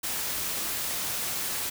white noise, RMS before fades -31 dBFS, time 0.03-1.7 s, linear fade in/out 10 ms, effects none

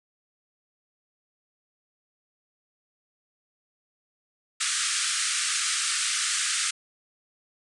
white band-pass noise, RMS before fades -27 dBFS, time 4.6-6.71 s, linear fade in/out 10 ms, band 1200 to 9600 Hz, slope 96 dB/octave, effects none

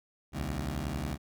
15% pulse beating tone pair, 65.7 / 76.7 Hz, C2 / D#2, +8 / -24 cents, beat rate 11 Hz, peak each -29 dBFS, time 0.32-1.18 s, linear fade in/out 50 ms, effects none

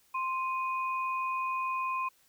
sine tone pair together, 1046.5 / 2489 Hz, C6 / D#7, 0 / 0 cents, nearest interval octave + minor third, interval 1500 cents, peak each -30 / -38 dBFS, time 0.14-2.09 s, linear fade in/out 10 ms, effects white hiss -66 dBFS RMS until 2.28 s

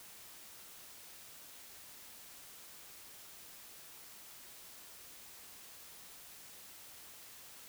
silence, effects white hiss -54 dBFS RMS until 7.68 s

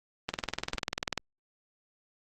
click train, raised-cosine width 0.2 ms, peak -12 dBFS, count 19, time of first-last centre 0.29-1.177 s, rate 20.3 Hz, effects Opus 24 kbps

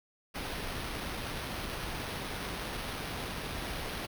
pink noise with sample-and-hold, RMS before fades -38 dBFS, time 0.34-4.07 s, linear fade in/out 20 ms, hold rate 7350 Hz, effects none

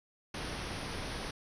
pink band-stop noise, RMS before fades -39 dBFS, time 0.34-1.31 s, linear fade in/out 5 ms, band 6000 to 9200 Hz, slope 96 dB/octave, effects resampled to 22050 Hz

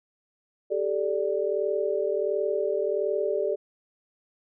sine chord, G suspended second, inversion none, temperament equal with one note detuned, 392 / 433.4 / 587.3 Hz, G4 / A4 / D5, 0 / -26 / 0 cents, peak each -28 dBFS, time 0.7-3.56 s, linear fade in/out 20 ms, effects none

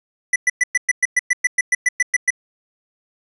square tone bursts, 1980 Hz, B6, 4 cents sharp, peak -13 dBFS, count 15, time 0.33-2.305 s, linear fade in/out 5 ms, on 29 ms, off 110 ms, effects resampled to 24000 Hz

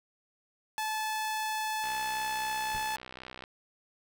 sawtooth tone, 867 Hz, A5, 26 cents flat, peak -27 dBFS, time 0.78-2.96 s, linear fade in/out 0 ms
click train, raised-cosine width 0.3 ms, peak -27 dBFS, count 103, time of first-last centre 1.84-3.439 s, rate 63.8 Hz
brown noise with exponential decay, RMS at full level -37 dBFS, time 2.74-2.92 s, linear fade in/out 5 ms, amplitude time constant 39 ms
effects none

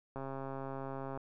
click train, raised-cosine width 1 ms, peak -28 dBFS, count 138, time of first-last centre 0.16-1.175 s, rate 135 Hz, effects none

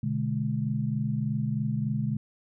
sine chord, G# diminished, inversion first, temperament equal with one note detuned, 123.47 / 146.83 / 211 Hz, B2 / D3 / G#3, 0 / 0 / +28 cents, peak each -30 dBFS, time 0.03-2.17 s, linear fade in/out 5 ms, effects none

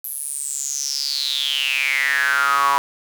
sawtooth tone with high-pass filter sweep, 140 Hz, C#3, 18 cents sharp, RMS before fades -21 dBFS, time 0.04-2.78 s, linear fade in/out 0 ms, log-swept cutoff 12000 to 1000 Hz, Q 9.4, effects 7-bit

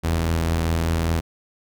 sawtooth tone pair together, 43.73 / 82.41 Hz, F1 / E2, +3 / 0 cents, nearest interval major seventh, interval 1097 cents, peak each -25 / -16 dBFS, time 0.03-1.21 s, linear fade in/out 20 ms, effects none

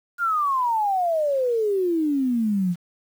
sine exponential sweep, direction down, 1441 to 169.7 Hz, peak -19 dBFS, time 0.18-2.76 s, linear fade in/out 50 ms, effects 8-bit

